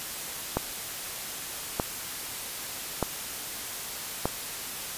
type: click train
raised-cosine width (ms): 1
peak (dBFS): -10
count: 4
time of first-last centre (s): 0.57-4.256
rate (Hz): 0.814
effects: white hiss -36 dBFS RMS until 4.97 s + resampled to 32000 Hz